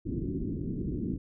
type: low-pass noise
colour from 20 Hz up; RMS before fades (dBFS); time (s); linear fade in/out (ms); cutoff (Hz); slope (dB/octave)
white; -33; 0.05-1.18; 10; 350; 48
effects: none